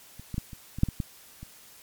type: clicks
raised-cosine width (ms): 5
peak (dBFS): -30 / -21 / -16 / -28 / -23 / -7 / -19 / -16 / -28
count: 9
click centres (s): 0.196 / 0.343 / 0.381 / 0.532 / 0.786 / 0.834 / 0.887 / 1.002 / 1.43
effects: white hiss -52 dBFS RMS until 1.82 s + MP3 96 kbps